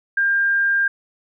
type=tone; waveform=sine; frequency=1600 Hz; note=G6; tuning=35 cents sharp; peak=-15 dBFS; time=0.17-0.88 s; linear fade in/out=5 ms; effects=none